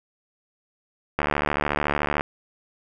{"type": "click train", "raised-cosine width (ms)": 0.5, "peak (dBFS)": -7, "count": 76, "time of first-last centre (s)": [1.19, 2.209], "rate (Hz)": 73.6, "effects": []}